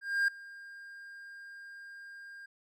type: tone with ADSR envelope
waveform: triangle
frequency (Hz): 1606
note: G6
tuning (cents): +41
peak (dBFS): -22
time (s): 0.01-2.46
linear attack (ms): 270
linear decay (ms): 4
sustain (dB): -22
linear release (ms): 6
effects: none

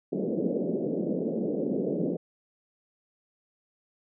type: band-pass noise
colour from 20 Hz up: pink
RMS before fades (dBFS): -29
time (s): 0.12-2.17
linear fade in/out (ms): 10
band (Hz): 170 to 550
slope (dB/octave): 48
effects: none

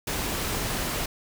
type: noise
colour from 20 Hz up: pink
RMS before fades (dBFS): -29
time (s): 0.07-1.06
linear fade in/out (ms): 5
effects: none

